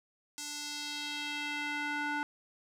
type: tone with band-pass filter sweep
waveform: square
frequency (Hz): 293.7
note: D4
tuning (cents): 0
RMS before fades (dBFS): -37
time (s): 0.38-2.23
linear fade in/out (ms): 0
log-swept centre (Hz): 6800 to 1300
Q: 1.6
effects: none